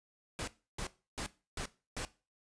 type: noise bursts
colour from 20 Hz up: pink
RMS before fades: -39 dBFS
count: 5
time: 0.39-2.05 s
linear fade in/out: 0 ms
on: 84 ms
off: 310 ms
effects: noise-tail reverb RT60 0.3 s tail -17 dB re dry + resampled to 22050 Hz